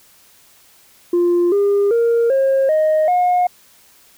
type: tone with pitch steps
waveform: sine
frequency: 349.2 / 403.4 / 466.1 / 538.5 / 622.2 / 718.9 Hz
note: F4 / G4 / A#4 / C5 / D#5 / F5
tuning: 0 / +50 / 0 / +50 / 0 / +50 cents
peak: -10 dBFS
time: 1.13-3.47 s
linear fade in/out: 5 ms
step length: 390 ms
effects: tanh soft clip ceiling -10 dBFS + white hiss -50 dBFS RMS until 4.17 s